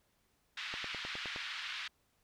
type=band-pass noise; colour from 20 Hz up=white; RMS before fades=-42 dBFS; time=0.57-1.88 s; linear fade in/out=5 ms; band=1300 to 3700 Hz; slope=24 dB/octave
type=click train; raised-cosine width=1 ms; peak=-30 dBFS; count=7; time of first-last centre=0.74-1.361 s; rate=9.66 Hz
effects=pink hiss -75 dBFS RMS until 2.23 s